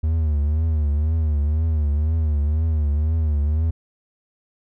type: tone with vibrato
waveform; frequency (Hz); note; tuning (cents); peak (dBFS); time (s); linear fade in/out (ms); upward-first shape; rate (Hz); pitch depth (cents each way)
triangle; 76.6; D#2; -27; -15; 0.03-3.71; 10; triangle; 2; 120
effects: none